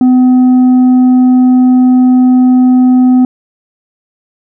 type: tone with tanh clipping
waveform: sine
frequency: 253.1 Hz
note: B3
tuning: 43 cents sharp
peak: -4 dBFS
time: 0.01-3.25 s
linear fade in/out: 2 ms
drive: 4 dB
effects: none